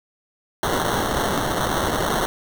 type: noise with sample-and-hold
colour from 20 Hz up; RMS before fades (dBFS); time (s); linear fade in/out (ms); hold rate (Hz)
violet; -22; 0.63-2.26; 0; 2450
effects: none